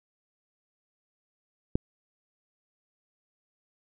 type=click; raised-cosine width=3 ms; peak=-11 dBFS; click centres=1.755 s; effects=none